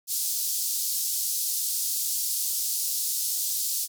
white band-pass noise, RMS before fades -28 dBFS, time 0.07-3.88 s, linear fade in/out 50 ms, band 4500 to 16000 Hz, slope 24 dB/octave, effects none

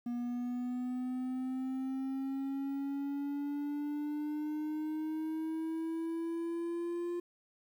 triangle exponential sweep, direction up, 239.7 to 349.2 Hz, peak -32 dBFS, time 0.06-7.2 s, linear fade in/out 5 ms, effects 11-bit

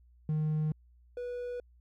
triangle tone pair in turn, 154.1 / 489.2 Hz, D#3 / B4, -16 / -16 cents, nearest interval octave + minor sixth, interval 2000 cents, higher second, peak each -25 / -33 dBFS, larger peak first, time 0.29-0.72 / 1.17-1.6 s, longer neither, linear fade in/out 2 ms, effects tanh soft clip ceiling -21 dBFS + added 60 Hz sine -58 dBFS peak until 1.8 s

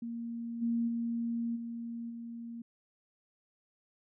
sine tone with level steps, 233.1 Hz, A#3, in tune, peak -36 / -28 / -31 / -37 / -40 dBFS, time 0.02-2.62 s, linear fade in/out 5 ms, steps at 0.61 / 0.87 / 1.55 / 2.09 s, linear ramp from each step 20 ms, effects none

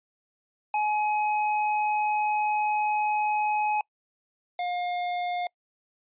square tone pair in turn, 845 / 711.3 Hz, G#5 / F5, +30 / +32 cents, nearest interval minor third, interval 298 cents, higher first, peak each -24 / -28 dBFS, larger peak first, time 0.74-3.81 / 4.59-5.47 s, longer first, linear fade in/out 2 ms, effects noise-tail reverb RT60 0.1 s tail -26 dB re dry + resampled to 8000 Hz

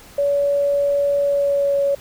sine tone with pitch glide, 568 to 560.5 Hz, C#5 to C#5, +42 to +19 cents, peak -15 dBFS, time 0.18-1.95 s, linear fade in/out 5 ms, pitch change -23 cents, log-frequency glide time 1.19-1.82 s, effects pink hiss -44 dBFS RMS until 2 s

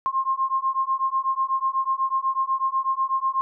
sine beating tone pair, 1060 / 1068.1 Hz, C6 / C6, +22 / +35 cents, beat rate 8.1 Hz, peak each -24 / -24 dBFS, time 0.06-3.41 s, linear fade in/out 0 ms, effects none

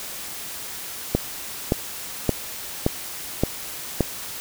click train, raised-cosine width 2 ms, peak -4 dBFS, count 6, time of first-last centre 1.15-4.007 s, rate 1.75 Hz, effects white hiss -34 dBFS RMS until 4.4 s

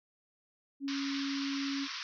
sine tone, 277.2 Hz, C#4, in tune, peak -33 dBFS, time 0.8-1.88 s, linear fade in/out 50 ms
white band-pass noise, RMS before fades -41 dBFS, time 0.88-2.03 s, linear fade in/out 0 ms, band 1000 to 5700 Hz, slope 96 dB/octave
effects none

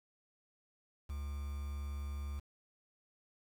triangle tone with quantisation, 71 Hz, C#2, 42 cents sharp, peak -36 dBFS, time 1.09-2.4 s, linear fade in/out 10 ms, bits 9, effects none

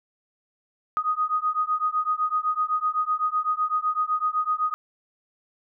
sine beating tone pair, 1242 / 1249.9 Hz, D#6 / D#6, -3 / +7 cents, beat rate 7.9 Hz, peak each -25 dBFS, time 0.97-4.74 s, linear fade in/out 0 ms, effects none

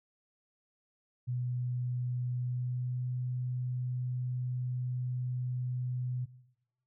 sine tone with pitch glide, 123.9 to 125.27 Hz, B2 to B2, +6 to +25 cents, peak -31 dBFS, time 1.27-6.26 s, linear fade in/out 20 ms, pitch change +19 cents, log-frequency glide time 2.36-3.08 s, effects noise-tail reverb RT60 0.9 s tail -19 dB re dry

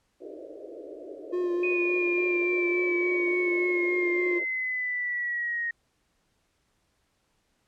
pink band-pass noise, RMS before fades -42 dBFS, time 0.2-4.45 s, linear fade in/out 20 ms, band 300 to 640 Hz, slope 96 dB/octave
triangle tone with vibrato, 354.6 Hz, F4, 26 cents sharp, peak -23 dBFS, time 1.32-4.4 s, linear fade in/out 20 ms, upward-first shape sine, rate 3.5 Hz, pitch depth 22 cents each way
sine linear sweep, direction down, 2489 to 1864.7 Hz, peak -27 dBFS, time 1.63-5.71 s, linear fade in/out 5 ms
effects pink hiss -72 dBFS RMS until 7.67 s + low-pass 10000 Hz 12 dB/octave

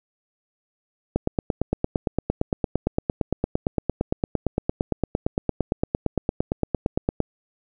click train, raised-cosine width 2 ms, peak -7 dBFS, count 54, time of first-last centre 1.16-7.203 s, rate 8.77 Hz, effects none

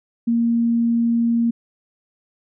sine tone, 233.1 Hz, A#3, in tune, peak -15 dBFS, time 0.27-1.51 s, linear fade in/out 10 ms, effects none

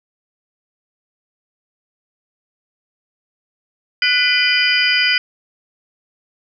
sine tone cluster, 1473 / 2007 / 2414 / 3036 / 4875 Hz, F#6 / B6 / D7 / F#7 / D#8, -8 / +27 / +47 / +44 / -36 cents, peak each -19 dBFS, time 4.02-5.18 s, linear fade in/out 2 ms, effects none

